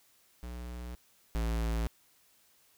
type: tone pair in turn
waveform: square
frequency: 60.5 / 56.41 Hz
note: B1 / A1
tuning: -35 / +44 cents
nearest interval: minor second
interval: 121 cents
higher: first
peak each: -40 / -30 dBFS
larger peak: second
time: 0.43-0.95 / 1.35-1.87 s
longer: neither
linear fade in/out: 0 ms
effects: white hiss -66 dBFS RMS until 2.77 s